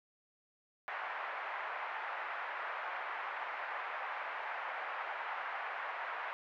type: band-pass noise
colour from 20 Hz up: pink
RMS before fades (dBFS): -41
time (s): 0.88-6.33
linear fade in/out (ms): 0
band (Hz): 730 to 2100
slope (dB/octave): 24
effects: none